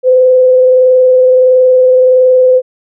sine tone with frequency modulation, 510 Hz, C5, 44 cents flat, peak -3 dBFS, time 0.03-2.62 s, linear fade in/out 50 ms, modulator 21.5 Hz, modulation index 0.24, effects none

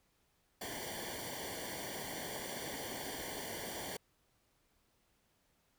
pink noise with comb filter, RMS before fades -43 dBFS, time 0.61-3.97 s, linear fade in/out 5 ms, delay 0.77 ms, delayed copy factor -0.95, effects pink hiss -75 dBFS RMS until 5.78 s

